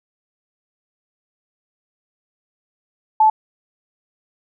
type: tone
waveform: sine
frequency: 869 Hz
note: A5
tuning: 22 cents flat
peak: -9 dBFS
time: 3.2-3.3 s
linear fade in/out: 5 ms
effects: none